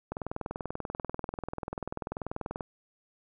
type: click train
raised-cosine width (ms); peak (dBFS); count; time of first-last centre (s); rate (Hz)
1; -20; 52; 0.12-2.608; 20.5
effects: none